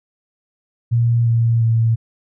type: tone with pitch steps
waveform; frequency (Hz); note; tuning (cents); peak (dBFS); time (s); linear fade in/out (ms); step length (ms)
sine; 117.7 / 115.81 / 113.95; A#2 / A#2 / A#2; +17 / -11 / -39; -12; 0.91-1.96; 20; 350
effects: none